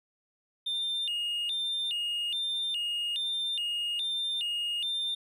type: tone with vibrato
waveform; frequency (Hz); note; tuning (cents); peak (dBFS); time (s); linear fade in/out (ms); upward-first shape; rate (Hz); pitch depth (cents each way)
triangle; 3205; G7; +38; -27; 0.66-5.15; 10; square; 1.2; 200
effects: tanh soft clip ceiling -23 dBFS